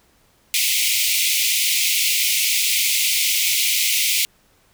pink high-pass noise, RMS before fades -19 dBFS, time 0.54-4.25 s, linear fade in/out 0 ms, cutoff 2100 Hz, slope 96 dB/octave, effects pink hiss -58 dBFS RMS until 4.73 s

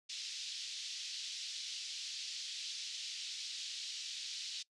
pink band-pass noise, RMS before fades -44 dBFS, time 0.09-4.63 s, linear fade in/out 10 ms, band 3300 to 5700 Hz, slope 24 dB/octave, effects noise-tail reverb RT60 0.1 s tail -21 dB re dry + resampled to 24000 Hz

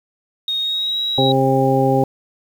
sine tone with pitch glide, 3729 to 3856 Hz, A#7 to B7, 0 to -42 cents, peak -18 dBFS, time 0.48-1.32 s, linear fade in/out 2 ms, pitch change +58 cents, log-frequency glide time 0.61-0.99 s
harmonic tone, 133.5 Hz, C3, 35 cents sharp, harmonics 1 / 2 / 3 / 4 / 6, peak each -19 / -19 / -19 / -19 / -19 dBFS, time 1.18-2.04 s, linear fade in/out 2 ms
effects 7-bit

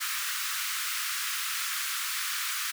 pink high-pass noise, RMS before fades -32 dBFS, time 0-2.72 s, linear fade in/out 20 ms, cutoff 1200 Hz, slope 48 dB/octave, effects none

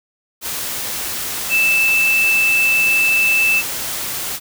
sine tone in noise, 2639 Hz, E7, 1 cent sharp, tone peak -12 dBFS, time 1.49-3.63 s, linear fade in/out 50 ms, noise white, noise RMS -24 dBFS, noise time 0.41-4.4 s, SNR +9 dB, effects none

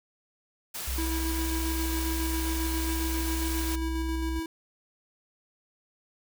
white noise, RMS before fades -36 dBFS, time 0.74-3.76 s, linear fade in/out 10 ms
sine tone with vibrato, 62.4 Hz, B1, 19 cents sharp, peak -29 dBFS, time 0.87-4.4 s, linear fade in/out 10 ms, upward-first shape triangle, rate 12 Hz, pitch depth 17 cents each way
square tone with tremolo, 325.8 Hz, E4, 20 cents flat, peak -31 dBFS, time 0.98-4.46 s, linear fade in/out 2 ms, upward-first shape square, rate 7.4 Hz, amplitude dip 25%
effects none

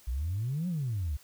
sine exponential two-way sweep, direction up then down, 56.5 to 185.9 to 67.3 Hz, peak -28 dBFS, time 0.07-1.17 s, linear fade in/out 10 ms, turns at 0.68 s, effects tanh soft clip ceiling -25 dBFS + white hiss -58 dBFS RMS until 1.23 s

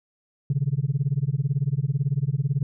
sine tone with tremolo, 139 Hz, C#3, 5 cents sharp, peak -16 dBFS, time 0.5-2.63 s, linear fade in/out 2 ms, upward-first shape sine, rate 18 Hz, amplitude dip 100%, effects tanh soft clip ceiling -15 dBFS

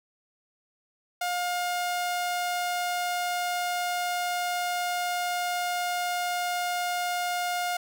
sawtooth tone, 711 Hz, F5, 31 cents sharp, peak -23 dBFS, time 1.21-7.77 s, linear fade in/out 5 ms, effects none

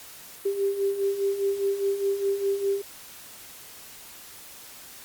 sine beating tone pair, 392 / 396.9 Hz, G4 / G4, 0 / +22 cents, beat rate 4.9 Hz, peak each -30 / -24 dBFS, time 0.45-2.82 s, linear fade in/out 10 ms, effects white hiss -45 dBFS RMS until 5.04 s + Opus 48 kbps

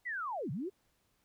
sine linear two-way sweep, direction down then up, 2043 to 116.54 to 410.1 Hz, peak -35 dBFS, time 0.05-0.7 s, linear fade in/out 20 ms, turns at 0.51 s, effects pink hiss -75 dBFS RMS until 1.24 s

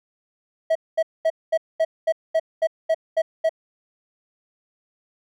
triangle tone bursts, 646 Hz, E5, 35 cents flat, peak -14 dBFS, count 11, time 0.7-3.494 s, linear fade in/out 10 ms, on 54 ms, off 220 ms, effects none

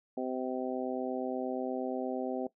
harmonic tone, 128.5 Hz, C3, 31 cents flat, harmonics 2 / 3 / 4 / 5 / 6, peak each -36 / -38 / -39 / -40 / -41 dBFS, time 0.17-2.47 s, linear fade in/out 5 ms, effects noise-tail reverb RT60 0.1 s tail -17 dB re dry

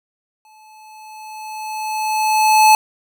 square tone with exponential growth, 864 Hz, A5, 32 cents flat, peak -7 dBFS, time 0.45-2.75 s, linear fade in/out 1 ms, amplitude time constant 500 ms, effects none

